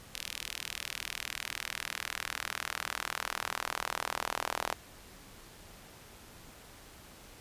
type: tone with high-pass filter sweep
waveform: sawtooth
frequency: 40.01 Hz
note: D#1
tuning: 49 cents sharp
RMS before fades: -38 dBFS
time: 0.14-4.74 s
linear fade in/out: 10 ms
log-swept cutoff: 3000 to 820 Hz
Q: 1.3
effects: pink hiss -53 dBFS RMS until 7.4 s + resampled to 32000 Hz

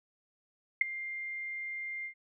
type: tone with ADSR envelope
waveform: sine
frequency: 2100 Hz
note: C7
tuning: 6 cents sharp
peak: -18 dBFS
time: 0.81-2.14 s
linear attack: 4 ms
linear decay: 12 ms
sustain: -18 dB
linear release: 89 ms
effects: none

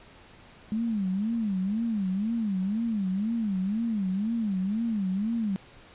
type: tone with vibrato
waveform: sine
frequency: 208 Hz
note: G#3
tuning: 3 cents sharp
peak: -25 dBFS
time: 0.72-5.56 s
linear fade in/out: 0 ms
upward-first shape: sine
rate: 2 Hz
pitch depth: 200 cents each way
effects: pink hiss -52 dBFS RMS until 5.94 s + resampled to 8000 Hz

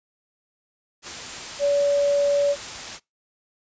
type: tone in noise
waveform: sine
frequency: 571 Hz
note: D5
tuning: 49 cents flat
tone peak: -17 dBFS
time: 1.59-2.56 s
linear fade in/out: 50 ms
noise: white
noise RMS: -34 dBFS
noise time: 1.02-3 s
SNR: +14 dB
effects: noise-tail reverb RT60 0.2 s tail -24 dB re dry + resampled to 16000 Hz

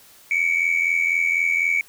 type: tone pair together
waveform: sine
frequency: 2226 / 2310 Hz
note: C#7 / D7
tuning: +7 / -29 cents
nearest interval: minor second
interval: 64 cents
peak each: -19 dBFS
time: 0.31-1.81 s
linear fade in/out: 2 ms
effects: tanh soft clip ceiling -13 dBFS + white hiss -50 dBFS RMS until 1.88 s

